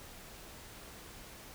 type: silence
effects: pink hiss -51 dBFS RMS until 1.54 s

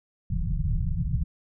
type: low-pass noise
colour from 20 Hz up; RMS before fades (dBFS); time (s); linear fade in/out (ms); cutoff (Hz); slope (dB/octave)
pink; -26; 0.3-1.24; 5; 180; 96
effects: none

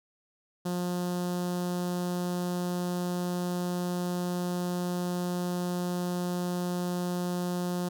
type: tone with notch filter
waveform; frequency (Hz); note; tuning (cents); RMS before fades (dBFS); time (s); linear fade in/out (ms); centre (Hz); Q
sawtooth; 177.8; F3; +31; -31; 0.65-7.89; 10; 2200; 0.9
effects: none

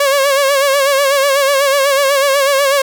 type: tone with vibrato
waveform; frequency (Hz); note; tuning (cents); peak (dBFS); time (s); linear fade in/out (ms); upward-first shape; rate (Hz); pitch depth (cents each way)
sawtooth; 554.4; C#5; 0; -6; 0-2.82; 5; sine; 8.1; 65
effects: none

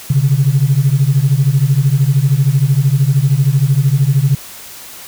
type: beating tone pair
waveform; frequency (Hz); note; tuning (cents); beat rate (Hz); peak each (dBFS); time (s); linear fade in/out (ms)
sine; 130.81 / 143.81; C3 / D3; 0 / -36; 13; -11; 0.1-4.35; 5
effects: tanh soft clip ceiling -2 dBFS + white hiss -33 dBFS RMS until 5.07 s

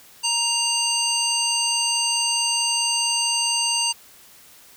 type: harmonic tone with a mistuned harmonic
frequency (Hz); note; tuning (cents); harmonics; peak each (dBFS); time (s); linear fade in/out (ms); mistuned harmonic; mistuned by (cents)
932.3; A#5; 0; 1 / 3 / 5 / 7 / 9; -29 / -24 / -25 / -28 / -25; 0.23-3.93; 20; 7; -81
effects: white hiss -49 dBFS RMS until 4.76 s

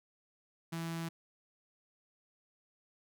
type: tone with notch filter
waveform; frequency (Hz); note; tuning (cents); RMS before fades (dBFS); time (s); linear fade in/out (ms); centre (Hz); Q
sawtooth; 165.7; E3; +9; -39; 0.72-1.09; 10; 520; 1.9
effects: none

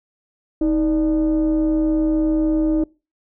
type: tone with frequency modulation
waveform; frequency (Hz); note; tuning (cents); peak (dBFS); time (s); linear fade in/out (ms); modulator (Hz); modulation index
sine; 315.2; D#4; +23; -14; 0.61-2.84; 5; 277; 0.49
effects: noise-tail reverb RT60 0.3 s tail -24 dB re dry + tanh soft clip ceiling -11 dBFS

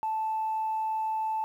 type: tone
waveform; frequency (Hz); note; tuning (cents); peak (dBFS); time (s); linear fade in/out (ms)
sine; 877; A5; -6; -26; 0.03-1.44; 0
effects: tanh soft clip ceiling -23 dBFS + 10-bit

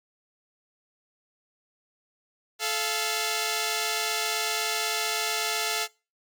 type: tone pair together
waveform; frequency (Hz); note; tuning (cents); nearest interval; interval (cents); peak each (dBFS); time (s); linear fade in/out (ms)
5% pulse; 434.7 / 690; A4 / F5; -21 / -21; minor sixth; 800; -17; 2.59-5.88; 50
effects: noise-tail reverb RT60 0.3 s tail -22 dB re dry + MP3 96 kbps

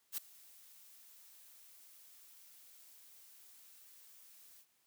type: noise with ADSR envelope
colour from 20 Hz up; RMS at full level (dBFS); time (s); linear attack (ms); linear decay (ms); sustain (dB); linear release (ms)
blue; -37; 0.12-4.66; 55; 10; -23; 64
effects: white hiss -75 dBFS RMS until 4.86 s + high-pass 100 Hz 12 dB/octave

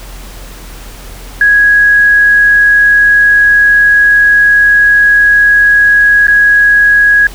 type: tone with dropouts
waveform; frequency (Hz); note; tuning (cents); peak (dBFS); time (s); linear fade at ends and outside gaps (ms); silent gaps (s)
sine; 1661.2; G#6; 0; -3; 1.41-7.27; 2; 6.27-6.281
effects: added 43 Hz sine -27 dBFS peak until 7.34 s + pink hiss -32 dBFS RMS until 7.34 s

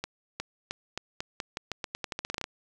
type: accelerating click train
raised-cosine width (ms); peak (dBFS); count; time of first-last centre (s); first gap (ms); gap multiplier
0.2; -15; 19; 0.04-2.441; 360; 0.86
effects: none

